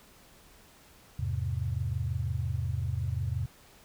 sine chord, E augmented, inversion none, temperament just, 82.41 / 103.01 / 128.76 Hz, E2 / G#2 / B#2, 0 / -14 / -27 cents, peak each -33 dBFS, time 1.19-3.46 s, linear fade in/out 5 ms, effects pink hiss -57 dBFS RMS until 3.84 s

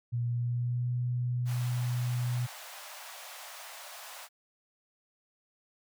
sine tone with pitch glide, 119.5 to 122.93 Hz, A#2 to B2, +43 to -8 cents, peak -28 dBFS, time 0.12-2.47 s, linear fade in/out 20 ms, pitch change +49 cents, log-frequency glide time 0.27-0.91 s
pink high-pass noise, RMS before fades -46 dBFS, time 1.45-4.29 s, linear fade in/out 50 ms, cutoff 600 Hz, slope 48 dB/octave
effects none

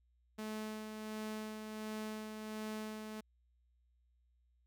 sawtooth tone with tremolo, 216 Hz, A3, 32 cents flat, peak -36 dBFS, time 0.38-3.21 s, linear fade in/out 10 ms, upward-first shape sine, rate 1.4 Hz, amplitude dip 40%, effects added 60 Hz sine -70 dBFS peak until 4.66 s

